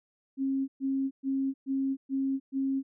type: tone bursts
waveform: sine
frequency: 270 Hz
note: C#4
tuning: 45 cents flat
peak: -26 dBFS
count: 6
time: 0.37-2.83 s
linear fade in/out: 50 ms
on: 310 ms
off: 120 ms
effects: none